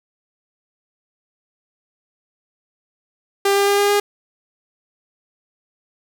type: tone with pitch steps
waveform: sawtooth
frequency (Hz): 397.6 / 400.4 / 403.2 / 406 / 408.8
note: G4 / G4 / G4 / G#4 / G#4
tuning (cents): +25 / +37 / +49 / -39 / -27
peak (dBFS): -10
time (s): 3.45-4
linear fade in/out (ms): 5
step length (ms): 110
effects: none